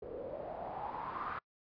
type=noise with low-pass filter sweep; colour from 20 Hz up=white; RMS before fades=-42 dBFS; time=0.02-1.39 s; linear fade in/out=5 ms; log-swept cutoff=450 to 1300 Hz; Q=5.6; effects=noise-tail reverb RT60 0.1 s tail -26 dB re dry + resampled to 11025 Hz